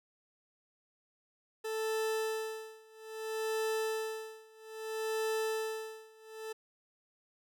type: tone with tremolo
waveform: 40% pulse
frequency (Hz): 440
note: A4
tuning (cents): 0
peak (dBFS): -30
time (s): 1.64-6.53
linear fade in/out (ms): 10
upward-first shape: sine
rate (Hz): 0.61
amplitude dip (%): 95
effects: none